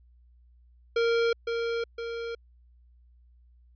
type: tone with echo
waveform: square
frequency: 464.3 Hz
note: A#4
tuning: 7 cents flat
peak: -23 dBFS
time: 0.96-1.33 s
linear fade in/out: 5 ms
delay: 510 ms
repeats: 2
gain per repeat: -5 dB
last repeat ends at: 2.35 s
effects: added 60 Hz sine -55 dBFS peak until 3.75 s + resampled to 11025 Hz